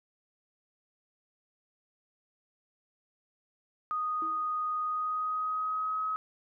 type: tone with pitch glide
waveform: sine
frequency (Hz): 1241 to 1273.7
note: D#6 to D#6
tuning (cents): -5 to +40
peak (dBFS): -29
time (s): 3.91-6.16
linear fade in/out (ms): 0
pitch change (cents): +45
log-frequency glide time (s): 4.83-6.03
type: tone with exponential decay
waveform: triangle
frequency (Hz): 323.4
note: E4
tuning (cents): -33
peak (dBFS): -37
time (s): 4.22-4.57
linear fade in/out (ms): 1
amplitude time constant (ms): 75
effects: none